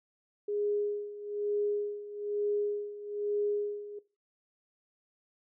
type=tone with tremolo; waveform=sine; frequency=413 Hz; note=G#4; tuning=10 cents flat; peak=-27 dBFS; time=0.48-3.99 s; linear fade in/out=5 ms; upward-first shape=sine; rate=1.1 Hz; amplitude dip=80%; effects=noise-tail reverb RT60 0.3 s tail -18 dB re dry